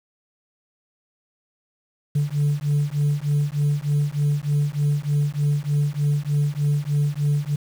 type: beating tone pair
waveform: sine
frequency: 144.1 / 147.4 Hz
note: D3 / D3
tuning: -33 / +7 cents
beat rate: 3.3 Hz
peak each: -20 dBFS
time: 2.15-7.56 s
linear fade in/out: 10 ms
effects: tanh soft clip ceiling -15 dBFS + 7-bit